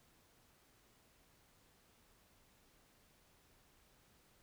silence, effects pink hiss -70 dBFS RMS until 4.42 s

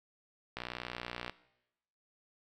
click train, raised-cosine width 0.3 ms, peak -22 dBFS, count 45, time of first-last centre 0.57-1.296 s, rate 60.6 Hz, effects noise-tail reverb RT60 0.9 s tail -19 dB re dry

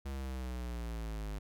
square linear sweep, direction down, 68.8 to 50.4 Hz, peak -38 dBFS, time 0.05-1.39 s, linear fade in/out 10 ms, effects none

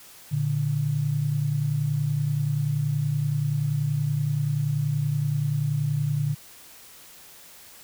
sine tone pair together, 116.29 / 146.8 Hz, A#2 / D3, -4 / 0 cents, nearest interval major third, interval 404 cents, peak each -28 / -23 dBFS, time 0.31-6.35 s, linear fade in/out 20 ms, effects white hiss -48 dBFS RMS until 7.83 s

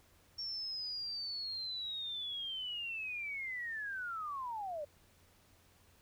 sine linear sweep, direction down, 5500 to 564 Hz, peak -38 dBFS, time 0.38-4.85 s, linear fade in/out 10 ms, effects added 87 Hz sine -70 dBFS peak until 6.01 s + pink hiss -67 dBFS RMS until 6.01 s

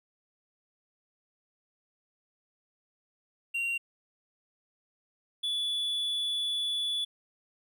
triangle tone pair in turn, 2758 / 3440 Hz, F7 / A7, -22 / -40 cents, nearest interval major third, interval 382 cents, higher second, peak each -27 dBFS, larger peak neither, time 3.54-3.78 / 5.43-7.05 s, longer second, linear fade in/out 10 ms, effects none

